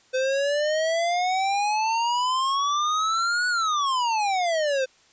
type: exponential two-way sweep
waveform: square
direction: up then down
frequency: 511 to 1480 to 511 Hz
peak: -22 dBFS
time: 0.13-4.86 s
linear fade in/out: 20 ms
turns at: 3.48 s
effects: white hiss -58 dBFS RMS until 5.12 s + resampled to 16000 Hz